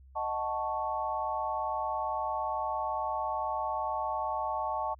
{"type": "chord", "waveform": "sine", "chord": "D# half-diminished seventh", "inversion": "none", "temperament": "equal", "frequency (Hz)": [622.3, 740, 880, 1108.7], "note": ["D#5", "F#5", "A5", "C#6"], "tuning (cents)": [0, 0, 0, 0], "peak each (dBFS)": [-37, -37, -33, -36], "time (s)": [0.15, 4.95], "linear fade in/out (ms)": 20, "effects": ["added 66 Hz sine -52 dBFS peak until 4.99 s"]}